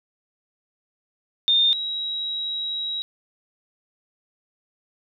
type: tone pair in turn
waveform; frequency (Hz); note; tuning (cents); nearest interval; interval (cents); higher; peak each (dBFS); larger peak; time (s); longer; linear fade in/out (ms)
sine; 3632 / 3848; A#7 / B7; -46 / -46; minor second; 100; second; -15 / -25; first; 1.48-1.73 / 1.73-3.02; second; 0
effects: none